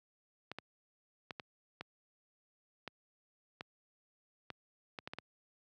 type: clicks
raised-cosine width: 0.3 ms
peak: -26 dBFS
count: 12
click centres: 0.516 / 0.586 / 1.308 / 1.398 / 1.81 / 2.877 / 3.609 / 4.503 / 4.988 / 5.075 / 5.135 / 5.186 s
effects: high-pass 100 Hz 12 dB/octave